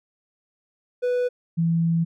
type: tone pair in turn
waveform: triangle / sine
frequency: 493.9 / 166.35 Hz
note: B4 / E3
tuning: 0 / +16 cents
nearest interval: octave + perfect fifth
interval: 1884 cents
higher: first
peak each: -18 / -18 dBFS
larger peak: neither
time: 1.02-1.29 / 1.57-2.05 s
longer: second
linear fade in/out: 20 ms
effects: none